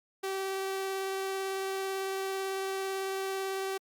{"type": "tone with vibrato", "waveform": "sawtooth", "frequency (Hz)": 385.6, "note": "G4", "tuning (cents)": -28, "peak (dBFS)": -28, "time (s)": [0.23, 3.78], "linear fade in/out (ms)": 10, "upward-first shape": "triangle", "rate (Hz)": 18, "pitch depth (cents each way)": 9, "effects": ["Opus 48 kbps"]}